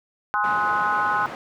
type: chord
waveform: sine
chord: Ab dominant seventh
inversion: none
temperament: equal with one note detuned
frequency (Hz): 830.6 / 1046.5 / 1266.3 / 1480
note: Ab5 / C6 / Eb6 / Gb6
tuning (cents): 0 / 0 / +30 / 0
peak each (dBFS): -25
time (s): 0.34-1.26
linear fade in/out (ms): 0
type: band-pass noise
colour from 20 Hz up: white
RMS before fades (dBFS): -35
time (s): 0.44-1.35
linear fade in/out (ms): 0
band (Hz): 110 to 1200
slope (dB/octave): 12
effects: none